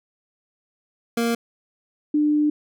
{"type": "tone pair in turn", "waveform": ["25% pulse", "sine"], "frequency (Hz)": [233.1, 298.8], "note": ["A#3", "D4"], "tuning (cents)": [0, 30], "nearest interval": "major third", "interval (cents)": 430, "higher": "second", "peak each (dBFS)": [-16, -16], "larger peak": "neither", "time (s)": [[1.17, 1.35], [2.14, 2.5]], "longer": "second", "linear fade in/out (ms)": 5, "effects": []}